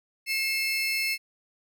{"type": "tone pair together", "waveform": "30% pulse", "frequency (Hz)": [2153, 2638], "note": ["C7", "E7"], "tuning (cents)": [49, 1], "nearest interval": "major third", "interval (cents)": 352, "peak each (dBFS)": [-25, -26], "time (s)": [0.26, 1.18], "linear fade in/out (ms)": 50, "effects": []}